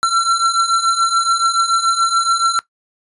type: beating tone pair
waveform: square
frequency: 1349 / 1356 Hz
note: E6 / E6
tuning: +40 / +49 cents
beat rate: 7 Hz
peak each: -19 / -15 dBFS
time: 0.03-2.59 s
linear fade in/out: 0 ms
effects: noise-tail reverb RT60 0.1 s tail -18 dB re dry + resampled to 24000 Hz